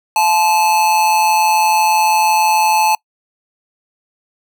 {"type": "tone with amplitude modulation", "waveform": "square", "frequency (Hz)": 867, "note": "A5", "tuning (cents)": -26, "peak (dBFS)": -9, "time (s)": [0.16, 2.95], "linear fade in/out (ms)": 2, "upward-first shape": "sine", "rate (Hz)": 172, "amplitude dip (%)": 50, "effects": ["noise-tail reverb RT60 0.1 s tail -26 dB re dry"]}